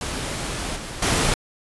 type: noise with level steps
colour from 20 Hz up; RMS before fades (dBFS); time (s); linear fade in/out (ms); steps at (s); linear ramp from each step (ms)
pink; -28 / -33 / -20; 0.01-1.34; 2; 0.76 / 1.02; 5
effects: resampled to 24000 Hz